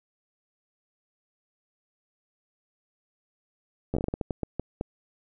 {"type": "slowing click train", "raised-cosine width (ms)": 2, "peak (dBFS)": -15, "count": 13, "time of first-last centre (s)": [3.94, 4.811], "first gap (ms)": 11, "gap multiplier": 1.31, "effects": []}